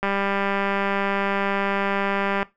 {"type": "click train", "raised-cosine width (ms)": 0.5, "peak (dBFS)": -9, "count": 476, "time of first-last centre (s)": [0.03, 2.429], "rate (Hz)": 198, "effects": ["noise-tail reverb RT60 0.2 s tail -19 dB re dry"]}